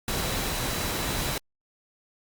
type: tone in noise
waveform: sine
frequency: 3951 Hz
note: B7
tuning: in tune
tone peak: -40 dBFS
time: 0.08-1.38 s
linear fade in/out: 2 ms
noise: pink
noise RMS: -29 dBFS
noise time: 0.08-1.38 s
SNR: -14 dB
effects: Opus 48 kbps